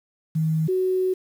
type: tone pair in turn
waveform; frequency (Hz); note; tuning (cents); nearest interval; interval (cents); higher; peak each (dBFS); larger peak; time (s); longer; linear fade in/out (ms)
sine; 158.6 / 372.1; D#3 / F#4; +33 / +10; octave + minor third; 1477; second; -19; neither; 0.35-0.68 / 0.68-1.14; second; 10
effects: 8-bit